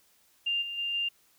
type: tone with level steps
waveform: sine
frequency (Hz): 2796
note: F7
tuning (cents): +1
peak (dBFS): -26 / -34 / -29 / -27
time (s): 0.46-1.09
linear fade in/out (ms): 10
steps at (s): 0.61 / 0.77 / 0.93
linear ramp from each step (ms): 20
effects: white hiss -65 dBFS RMS until 1.38 s